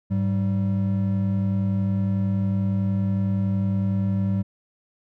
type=tone pair together; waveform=triangle; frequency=102.34 / 193.2 Hz; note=G#2 / G3; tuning=-25 / -25 cents; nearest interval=major seventh; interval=1100 cents; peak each=-21 dBFS; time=0.1-4.43 s; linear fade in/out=20 ms; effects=none